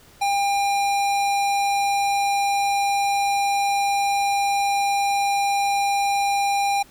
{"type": "tone with low-pass filter", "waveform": "square", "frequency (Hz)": 801, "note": "G5", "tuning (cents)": 37, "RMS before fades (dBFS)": -21, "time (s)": [0.21, 6.83], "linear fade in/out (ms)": 10, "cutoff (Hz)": 11000, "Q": 0.75, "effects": ["pink hiss -51 dBFS RMS until 6.9 s"]}